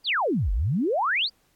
sine exponential two-way sweep, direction down then up, 4993 to 43.27 to 4993 Hz, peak -21 dBFS, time 0.04-1.3 s, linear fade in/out 50 ms, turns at 0.52 s, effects pink hiss -66 dBFS RMS until 1.55 s + AAC 64 kbps

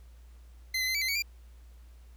25% pulse tone with pitch steps, 2060 / 2028 / 2064 / 2291 / 2062 / 2249 / 2381 Hz, C7 / B6 / C7 / D7 / C7 / C#7 / D7, -28 / +45 / -24 / -44 / -26 / +24 / +23 cents, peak -24 dBFS, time 0.74-1.223 s, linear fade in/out 5 ms, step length 69 ms, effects added 59 Hz sine -49 dBFS peak until 2.16 s + pink hiss -66 dBFS RMS until 2.16 s

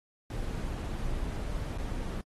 brown noise with dropouts, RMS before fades -34 dBFS, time 0.3-2.21 s, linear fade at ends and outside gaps 2 ms, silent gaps 1.777-1.782 s, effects AAC 32 kbps

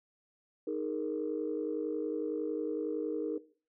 sine chord, D# suspended fourth, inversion none, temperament equal, 311.1 / 415.3 / 466.2 Hz, D#4 / G#4 / A#4, 0 / 0 / 0 cents, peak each -36 / -37 / -35 dBFS, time 0.67-3.38 s, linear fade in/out 5 ms, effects noise-tail reverb RT60 0.4 s tail -17 dB re dry + tanh soft clip ceiling -23 dBFS

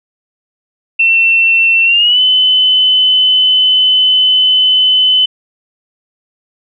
sine tone with pitch glide, 2697 to 3027 Hz, E7 to F#7, +39 to +39 cents, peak -6 dBFS, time 0.99-5.26 s, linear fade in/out 10 ms, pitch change +200 cents, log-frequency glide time 1.84-2.21 s, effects none

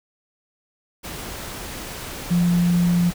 sine tone in noise, 174.61 Hz, F3, in tune, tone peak -15 dBFS, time 2.3-3.11 s, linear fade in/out 20 ms, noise pink, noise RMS -33 dBFS, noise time 1.03-3.14 s, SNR +15 dB, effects none

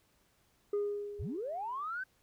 sine tone with exponential decay, 410 Hz, G#4, 22 cents flat, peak -26 dBFS, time 0.73-1.84 s, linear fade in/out 5 ms, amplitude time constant 240 ms
sine linear sweep, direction up, 43.65 to 1568 Hz, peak -35 dBFS, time 1.19-2.04 s, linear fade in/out 10 ms
effects tanh soft clip ceiling -28 dBFS + pink hiss -71 dBFS RMS until 2.22 s

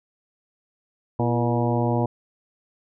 harmonic tone with a mistuned harmonic, 120 Hz, B2, 49 cents flat, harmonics 1 / 2 / 3 / 4 / 5 / 6 / 7 / 8, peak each -23 / -26 / -28 / -29 / -30 / -31 / -31 / -32 dBFS, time 1.19-2.06 s, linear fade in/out 5 ms, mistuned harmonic 3, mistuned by -70 cents, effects none

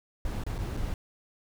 brown noise with dropouts, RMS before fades -32 dBFS, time 0.25-0.94 s, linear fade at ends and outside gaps 1 ms, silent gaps 0.437-0.465 / 0.581-0.587 / 0.768-0.772 s, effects none

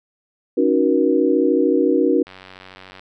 sine chord, D# minor seventh, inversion third, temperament equal with one note detuned, 277.2 / 311.1 / 370 / 476.2 Hz, C#4 / D#4 / F#4 / A#4, 0 / 0 / 0 / +37 cents, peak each -19 dBFS, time 0.57-2.23 s, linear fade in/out 10 ms
click train, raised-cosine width 0.3 ms, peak -23 dBFS, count 69, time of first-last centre 2.27-2.995 s, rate 93.8 Hz
effects none

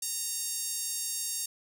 5% pulse tone with high-pass filter, 926 Hz, A#5, 12 cents flat, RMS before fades -34 dBFS, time 0.02-1.46 s, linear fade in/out 5 ms, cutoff 6100 Hz, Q 0.9, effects none

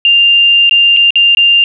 sine tone with dropouts, 2794 Hz, F7, in tune, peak -4 dBFS, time 0.05-1.64 s, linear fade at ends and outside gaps 1 ms, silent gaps 0.695-0.71 / 0.965-0.97 / 1.106-1.156 / 1.349-1.371 s, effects none

